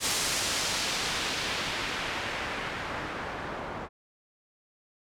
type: noise with low-pass filter sweep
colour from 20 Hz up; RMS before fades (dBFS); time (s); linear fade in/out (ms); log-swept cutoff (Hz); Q
white; -32; 0-3.89; 50; 8300 to 1000; 0.88
effects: none